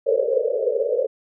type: band-pass noise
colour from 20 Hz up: pink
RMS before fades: -21 dBFS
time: 0.06-1.07 s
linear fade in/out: 10 ms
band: 430 to 570 Hz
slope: 96 dB/octave
effects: none